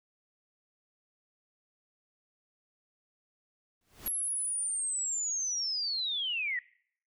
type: noise with exponential growth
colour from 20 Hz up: pink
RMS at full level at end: -41 dBFS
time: 3.81-4.08 s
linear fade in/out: 2 ms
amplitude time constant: 58 ms
type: linear sweep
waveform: sine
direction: down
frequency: 11380 to 1864.7 Hz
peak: -30 dBFS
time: 4.06-6.59 s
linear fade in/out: 2 ms
effects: noise-tail reverb RT60 0.6 s tail -22 dB re dry